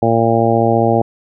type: harmonic tone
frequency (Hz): 114.8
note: A#2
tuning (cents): -26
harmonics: 1 / 2 / 3 / 4 / 5 / 6 / 7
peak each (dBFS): -18 / -18 / -18 / -18 / -18 / -18 / -18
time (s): 0.02-1.02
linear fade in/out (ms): 5
effects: none